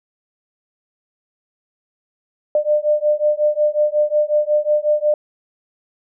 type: beating tone pair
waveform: sine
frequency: 597 / 602.5 Hz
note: D5 / D5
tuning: +28 / +44 cents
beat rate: 5.5 Hz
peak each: -17 dBFS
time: 2.55-5.14 s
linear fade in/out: 2 ms
effects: none